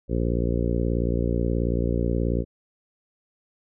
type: harmonic tone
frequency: 58.5 Hz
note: A#1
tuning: 7 cents sharp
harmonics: 1 / 2 / 3 / 4 / 5 / 6 / 7 / 8 / 9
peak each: -25 / -28 / -30 / -31 / -32 / -33 / -33 / -34 / -35 dBFS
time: 0.08-2.45 s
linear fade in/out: 50 ms
effects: none